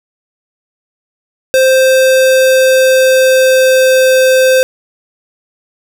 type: tone with pitch glide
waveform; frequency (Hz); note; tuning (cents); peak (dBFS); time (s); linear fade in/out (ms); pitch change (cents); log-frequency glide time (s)
square; 523.3 to 519.1; C5 to C5; 0 to -14; -6; 1.54-4.63; 0; -14; 1.74-4.14
effects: none